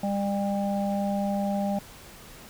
harmonic tone, 199.9 Hz, G3, 34 cents sharp, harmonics 1 / 3 / 4, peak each -26 / -31 / -32 dBFS, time 0.03-1.79 s, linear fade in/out 5 ms, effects pink hiss -47 dBFS RMS until 2.49 s

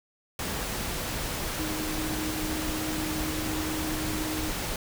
sine tone in noise, 311.1 Hz, D#4, in tune, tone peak -32 dBFS, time 1.59-4.5 s, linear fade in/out 2 ms, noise pink, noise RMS -32 dBFS, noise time 0.39-4.76 s, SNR -3 dB, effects none

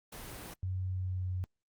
pink noise, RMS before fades -45 dBFS, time 0.12-0.54 s, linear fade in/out 5 ms
sine tone with pitch glide, 92.9 to 91.67 Hz, F#2 to F#2, +7 to -16 cents, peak -32 dBFS, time 0.63-1.44 s, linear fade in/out 0 ms, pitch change -23 cents, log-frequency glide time 0.88-1.33 s
effects Opus 24 kbps

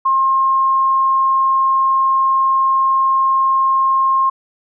sine tone, 1067 Hz, C6, 34 cents sharp, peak -11 dBFS, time 0.05-4.3 s, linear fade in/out 10 ms, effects none

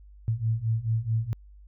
sine beating tone pair, 110 / 114.6 Hz, A2 / A#2, 0 / -29 cents, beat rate 4.6 Hz, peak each -28 / -26 dBFS, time 0.28-1.33 s, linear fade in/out 0 ms, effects added 50 Hz sine -47 dBFS peak until 1.67 s

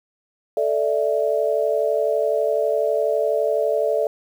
sine chord, A suspended fourth, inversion none, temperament equal, 440 / 587.3 / 659.3 Hz, A4 / D5 / E5, 0 / 0 / 0 cents, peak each -22 / -21 / -23 dBFS, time 0.57-4.07 s, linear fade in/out 2 ms, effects 8-bit

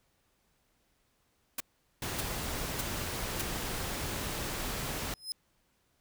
white noise bursts, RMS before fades -34 dBFS, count 4, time 1.58-3.416 s, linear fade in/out 5 ms, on 24 ms, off 580 ms
pink noise, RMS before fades -36 dBFS, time 2.02-5.14 s, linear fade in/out 2 ms
sawtooth tone with exponential growth, 5100 Hz, D#8, 42 cents sharp, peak -28 dBFS, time 5.13-5.32 s, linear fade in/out 0 ms, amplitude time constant 41 ms
effects pink hiss -73 dBFS RMS until 6 s

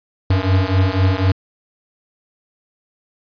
square beating tone pair, 92.5 / 96.5 Hz, F#2 / G2, 0 / -27 cents, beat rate 4 Hz, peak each -17 dBFS, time 0.3-1.32 s, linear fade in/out 5 ms, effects resampled to 11025 Hz

